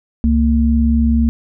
sine tone pair together, 68.6 / 229.8 Hz, C#2 / A#3, -17 / -25 cents, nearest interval octave + major sixth, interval 2092 cents, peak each -13 dBFS, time 0.24-1.29 s, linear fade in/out 0 ms, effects none

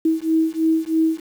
sine beating tone pair, 320 / 323.1 Hz, D#4 / E4, +49 / -35 cents, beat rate 3.1 Hz, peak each -19 dBFS, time 0.05-1.2 s, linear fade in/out 5 ms, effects 7-bit

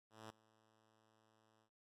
5% pulse tone with ADSR envelope, 110 Hz, A2, in tune, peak -39 dBFS, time 0.1-1.7 s, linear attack 200 ms, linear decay 5 ms, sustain -23 dB, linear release 82 ms, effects noise-tail reverb RT60 0.2 s tail -24 dB re dry + low-pass 10000 Hz 12 dB/octave

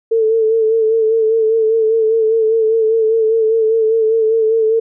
sine tone with vibrato, 445.1 Hz, A4, 20 cents sharp, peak -10 dBFS, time 0.11-4.8 s, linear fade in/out 10 ms, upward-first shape sine, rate 5 Hz, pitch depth 37 cents each way, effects none

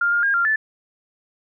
sine tone with pitch steps, 1401 / 1412 / 1620 / 1389 / 1749 Hz, F6 / F6 / G#6 / F6 / A6, +5 / +19 / -43 / -10 / -11 cents, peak -16 dBFS, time 0.01-0.56 s, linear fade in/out 5 ms, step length 110 ms, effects none

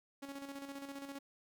sawtooth tone with tremolo, 277.7 Hz, C#4, 3 cents sharp, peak -39 dBFS, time 0.22-1.19 s, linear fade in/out 10 ms, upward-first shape square, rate 15 Hz, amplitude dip 50%, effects none

